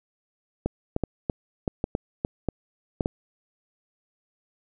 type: clicks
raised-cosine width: 2 ms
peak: -11 dBFS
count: 11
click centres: 0.66 / 0.964 / 1.037 / 1.298 / 1.678 / 1.841 / 1.951 / 2.249 / 2.487 / 3.008 / 3.059 s
effects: none